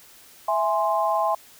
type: chord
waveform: sine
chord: E augmented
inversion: none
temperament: equal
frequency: 659.3 / 830.6 / 1046.5 Hz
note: E5 / G#5 / B#5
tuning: 0 / 0 / 0 cents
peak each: -24 dBFS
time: 0.48-1.35 s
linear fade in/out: 5 ms
effects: white hiss -50 dBFS RMS until 1.59 s